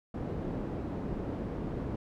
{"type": "low-pass noise", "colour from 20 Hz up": "white", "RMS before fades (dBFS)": -36, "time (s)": [0.14, 1.96], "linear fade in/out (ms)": 5, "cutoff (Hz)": 330, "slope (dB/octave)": 12, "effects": []}